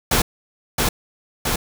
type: noise with echo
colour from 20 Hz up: pink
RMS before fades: -17 dBFS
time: 0.11-0.22 s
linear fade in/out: 5 ms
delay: 670 ms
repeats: 2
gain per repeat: -2 dB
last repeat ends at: 1.56 s
effects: none